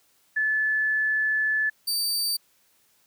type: tone pair in turn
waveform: sine / sawtooth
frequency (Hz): 1733 / 4627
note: A6 / D8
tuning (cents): -27 / -27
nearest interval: octave + perfect fourth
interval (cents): 1700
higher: second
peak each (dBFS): -21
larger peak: neither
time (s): 0.36-1.7 / 1.87-2.37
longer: first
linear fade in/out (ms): 10
effects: white hiss -64 dBFS RMS until 3.06 s + high-pass 60 Hz 12 dB/octave